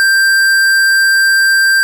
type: tone with hard clipping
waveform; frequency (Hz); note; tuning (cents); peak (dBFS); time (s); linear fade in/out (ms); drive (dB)
sine; 1577; G6; +10; -9; 0-1.83; 0; 14
effects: none